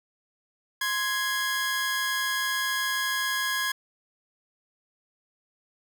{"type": "tone pair together", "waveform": "sawtooth", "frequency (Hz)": [1046.5, 1661.2], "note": ["C6", "G#6"], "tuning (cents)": [0, 0], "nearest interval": "minor sixth", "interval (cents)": 800, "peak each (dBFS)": [-28, -23], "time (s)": [0.81, 3.72], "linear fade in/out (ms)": 5, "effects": []}